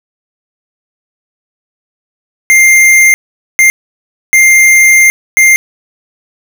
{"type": "tone bursts at uneven times", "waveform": "square", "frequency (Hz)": 2104, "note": "C7", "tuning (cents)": 9, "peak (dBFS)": -3, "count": 4, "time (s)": [[2.5, 3.14], [3.59, 3.7], [4.33, 5.1], [5.37, 5.56]], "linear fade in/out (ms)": 0, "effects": []}